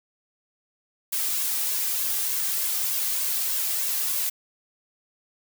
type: noise with flanger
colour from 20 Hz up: blue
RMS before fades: -26 dBFS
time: 1.12-4.3 s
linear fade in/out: 10 ms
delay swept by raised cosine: 1.8 to 2.57 ms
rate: 3.3 Hz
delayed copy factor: +0.55
effects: none